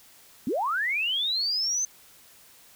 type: linear sweep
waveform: sine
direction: up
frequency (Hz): 201.4 to 6272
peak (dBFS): -24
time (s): 0.47-1.85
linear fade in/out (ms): 2
effects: white hiss -54 dBFS RMS until 2.75 s